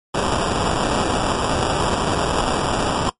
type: noise with sample-and-hold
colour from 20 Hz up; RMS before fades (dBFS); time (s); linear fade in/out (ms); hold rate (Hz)
white; -20; 0.14-3.1; 10; 2100
effects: noise-tail reverb RT60 0.1 s tail -18 dB re dry + MP3 48 kbps